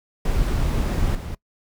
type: noise with level steps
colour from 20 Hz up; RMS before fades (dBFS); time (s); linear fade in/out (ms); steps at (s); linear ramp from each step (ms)
brown; -21 / -29; 0.25-1.35; 5; 1.15; 2
effects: noise-tail reverb RT60 0.1 s tail -23 dB re dry